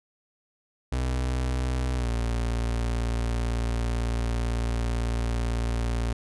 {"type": "tone with pitch glide", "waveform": "35% pulse", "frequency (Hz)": [62.9, 58.01], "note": ["B1", "A#1"], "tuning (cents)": [32, -8], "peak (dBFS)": -23, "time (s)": [0.92, 6.13], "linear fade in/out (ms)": 5, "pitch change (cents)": -140, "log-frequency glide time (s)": [1.95, 2.09], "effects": ["resampled to 24000 Hz"]}